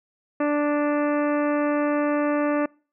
harmonic tone, 293.7 Hz, D4, in tune, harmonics 1 / 2 / 3 / 4 / 5 / 6 / 7 / 8 / 9, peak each -22 / -24 / -34 / -31 / -37 / -36 / -41 / -45 / -43 dBFS, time 0.4-2.66 s, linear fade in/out 5 ms, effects noise-tail reverb RT60 0.4 s tail -26 dB re dry

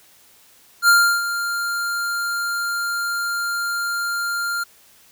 square tone with ADSR envelope, 1396.9 Hz, F6, in tune, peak -10 dBFS, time 0.82-4.64 s, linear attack 63 ms, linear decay 330 ms, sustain -12 dB, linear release 11 ms, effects white hiss -52 dBFS RMS until 5.11 s

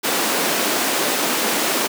pink high-pass noise, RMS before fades -20 dBFS, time 0.03-1.88 s, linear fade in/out 20 ms, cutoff 240 Hz, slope 24 dB/octave, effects none

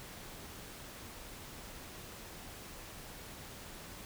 silence, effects pink hiss -49 dBFS RMS until 4.05 s

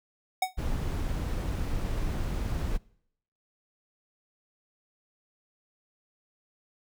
square tone with exponential decay, 747 Hz, F#5, 16 cents sharp, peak -21 dBFS, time 0.42-0.54 s, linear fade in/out 5 ms, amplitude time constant 24 ms
brown noise, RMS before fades -30 dBFS, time 0.57-2.78 s, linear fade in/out 20 ms
effects noise-tail reverb RT60 0.7 s tail -24 dB re dry

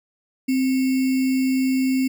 sine tone with sample-and-hold, 261.6 Hz, C4, in tune, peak -17 dBFS, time 0.48-2.08 s, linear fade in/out 10 ms, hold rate 2450 Hz, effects none

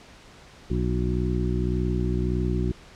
harmonic tone with a mistuned harmonic, 61.74 Hz, B1, in tune, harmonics 1 / 2 / 3 / 4 / 5 / 6, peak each -26 / -28 / -29 / -34 / -34 / -31 dBFS, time 0.7-2.72 s, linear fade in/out 5 ms, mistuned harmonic 6, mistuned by -29 cents, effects pink hiss -49 dBFS RMS until 2.95 s + low-pass 6000 Hz 12 dB/octave

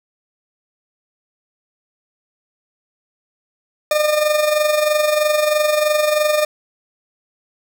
40% pulse tone with amplitude modulation, 605 Hz, D#5, 49 cents flat, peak -11 dBFS, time 3.91-6.45 s, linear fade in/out 2 ms, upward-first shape sine, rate 23.1 Hz, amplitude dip 55%, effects none

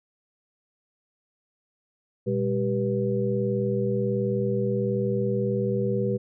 sine tone cluster, 120.4 / 201.6 / 388.9 / 487.4 Hz, B2 / G3 / G4 / B4, -44 / +49 / -14 / -23 cents, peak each -28 dBFS, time 2.26-6.18 s, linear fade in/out 20 ms, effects none

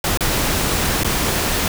pink noise with dropouts, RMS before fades -19 dBFS, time 0.04-1.68 s, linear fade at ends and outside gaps 2 ms, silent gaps 0.174-0.207 / 1.035-1.045 s, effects none

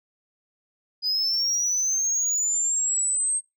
sine linear sweep, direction up, 4927 to 8430 Hz, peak -19 dBFS, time 1.02-3.41 s, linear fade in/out 50 ms, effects noise-tail reverb RT60 0.2 s tail -25 dB re dry + tanh soft clip ceiling -20 dBFS

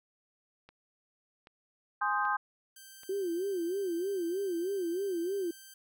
click train, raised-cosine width 0.3 ms, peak -37 dBFS, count 4, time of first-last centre 0.69-3.034 s, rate 1.28 Hz
sine chord, Ab major seventh, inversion none, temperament equal, 830.6 / 1046.5 / 1244.5 / 1568 Hz, Ab5 / C6 / Eb6 / G6, 0 / 0 / 0 / 0 cents, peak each -33 dBFS, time 2.01-2.37 s, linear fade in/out 10 ms
5% pulse tone, 1563 Hz, G6, 6 cents flat, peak -39 dBFS, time 2.76-5.74 s, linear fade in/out 5 ms
sine tone with vibrato, 366.1 Hz, F#4, 18 cents flat, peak -30 dBFS, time 3.09-5.51 s, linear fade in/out 5 ms, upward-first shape sine, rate 3.2 Hz, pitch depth 160 cents each way
effects none

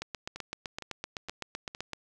two click trains, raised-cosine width 0.2 ms, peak -18 / -23 dBFS, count 16 / 4, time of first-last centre 0.02-1.933 / 0.36-1.749 s, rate 7.84 / 2.16 Hz, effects none

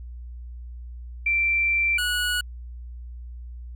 sine / 25% pulse tone pair in turn, 2349 / 1462.4 Hz, D7 / F#6, 0 / -21 cents, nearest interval minor sixth, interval 821 cents, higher first, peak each -19 dBFS, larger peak neither, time 1.26-1.98 / 1.98-2.41 s, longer first, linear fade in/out 5 ms, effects added 60 Hz sine -35 dBFS peak until 3.75 s

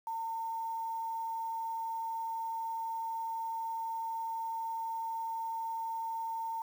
sine tone with quantisation, 906 Hz, A#5, 50 cents flat, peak -34 dBFS, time 0.07-6.62 s, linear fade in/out 2 ms, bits 9, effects none

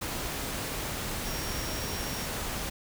sine tone in noise, 5588 Hz, F8, in tune, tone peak -41 dBFS, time 1.25-2.26 s, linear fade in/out 10 ms, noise pink, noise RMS -34 dBFS, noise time 0.01-2.7 s, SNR -10 dB, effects none

